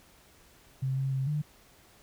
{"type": "tone with pitch steps", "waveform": "sine", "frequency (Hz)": [132.6, 134.7, 133.3, 149.5], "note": ["C3", "C#3", "C3", "D3"], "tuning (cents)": [23, -49, 33, 31], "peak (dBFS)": -27, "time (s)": [0.82, 1.42], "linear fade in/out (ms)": 10, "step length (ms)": 150, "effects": ["pink hiss -59 dBFS RMS until 2.02 s"]}